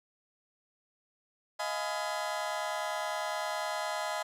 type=chord; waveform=30% pulse; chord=F half-diminished seventh; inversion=third; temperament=just; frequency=628.6 / 698.5 / 838.1 / 1005.8 Hz; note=Eb5 / F5 / Ab5 / Cb6; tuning=+18 / 0 / +16 / +31 cents; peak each=-34 / -37 / -35 / -36 dBFS; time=1.59-4.23 s; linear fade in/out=10 ms; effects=low-pass 10000 Hz 12 dB/octave + 11-bit